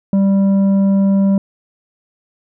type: tone with tanh clipping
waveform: sine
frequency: 196 Hz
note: G3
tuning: in tune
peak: -11 dBFS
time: 0.13-1.38 s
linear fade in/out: 2 ms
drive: 7 dB
effects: none